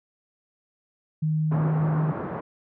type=tone; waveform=sine; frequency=155.56 Hz; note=D#3; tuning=in tune; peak=-21 dBFS; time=1.22-2.12 s; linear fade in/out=10 ms
type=band-pass noise; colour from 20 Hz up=pink; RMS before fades=-32 dBFS; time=1.51-2.41 s; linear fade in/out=10 ms; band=110 to 1300 Hz; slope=24 dB/octave
effects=none